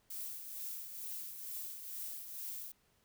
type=noise with tremolo; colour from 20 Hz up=violet; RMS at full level=-42 dBFS; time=0.1-2.72 s; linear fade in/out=5 ms; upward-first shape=triangle; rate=2.2 Hz; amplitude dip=55%; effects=pink hiss -73 dBFS RMS until 3.04 s

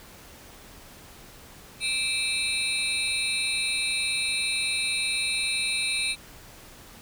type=tone cluster; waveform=sine; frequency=2353 / 2621 / 3791 / 4117 / 9010 Hz; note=D7 / E7 / A#7 / C8 / C#9; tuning=+3 / -11 / +28 / -29 / +27 cents; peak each=-30 dBFS; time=1.8-6.16 s; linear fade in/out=50 ms; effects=tanh soft clip ceiling -18 dBFS + pink hiss -48 dBFS RMS until 7.01 s

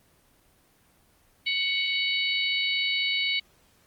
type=harmonic tone with a mistuned harmonic; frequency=742 Hz; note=F#5; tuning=5 cents sharp; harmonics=3 / 4 / 5 / 6; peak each=-27 / -29 / -31 / -33 dBFS; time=1.46-3.4 s; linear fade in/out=10 ms; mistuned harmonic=5; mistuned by=+57 cents; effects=pink hiss -62 dBFS RMS until 3.86 s + Opus 24 kbps

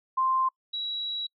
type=tone pair in turn; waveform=sine; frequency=1046.5 / 3889 Hz; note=C6 / B7; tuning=0 / -27 cents; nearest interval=octave + major seventh; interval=2273 cents; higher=second; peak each=-22 / -29 dBFS; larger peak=first; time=0.17-0.49 / 0.73-1.27 s; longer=second; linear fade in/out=10 ms; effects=noise-tail reverb RT60 0.1 s tail -26 dB re dry

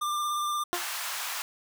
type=tone with vibrato; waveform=square; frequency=1191 Hz; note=D6; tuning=24 cents sharp; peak=-28 dBFS; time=0.01-0.64 s; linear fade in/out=10 ms; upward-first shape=sine; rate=17 Hz; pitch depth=16 cents each way
type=tone with exponential decay; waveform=15% pulse; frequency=352.1 Hz; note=F4; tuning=14 cents sharp; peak=-18 dBFS; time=0.73-0.86 s; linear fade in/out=0 ms; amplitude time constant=28 ms
type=high-pass noise; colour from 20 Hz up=pink; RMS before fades=-34 dBFS; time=0.74-1.42 s; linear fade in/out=0 ms; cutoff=890 Hz; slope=24 dB/octave
effects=none

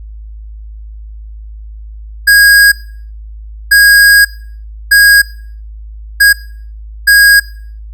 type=tone bursts at uneven times; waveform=square; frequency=1641 Hz; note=G#6; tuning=21 cents flat; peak=-3 dBFS; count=5; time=2.27-2.72 / 3.71-4.25 / 4.91-5.22 / 6.2-6.33 / 7.07-7.4 s; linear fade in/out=10 ms; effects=noise-tail reverb RT60 0.5 s tail -19 dB re dry + added 53 Hz sine -25 dBFS peak until 7.93 s

